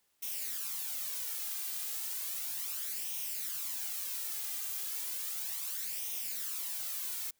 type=noise with flanger; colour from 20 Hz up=blue; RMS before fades=-38 dBFS; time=0.22-7.31 s; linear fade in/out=10 ms; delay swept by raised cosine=0.33 to 2.53 ms; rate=0.34 Hz; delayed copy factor=+0.6; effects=white hiss -75 dBFS RMS until 7.39 s